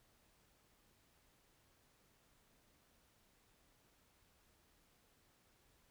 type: silence
effects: pink hiss -73 dBFS RMS until 5.9 s